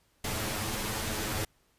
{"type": "noise with comb filter", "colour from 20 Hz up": "pink", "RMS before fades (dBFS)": -33, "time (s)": [0.24, 1.45], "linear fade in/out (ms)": 5, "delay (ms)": 9.3, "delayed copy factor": 0.95, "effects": ["pink hiss -69 dBFS RMS until 1.78 s", "resampled to 32000 Hz"]}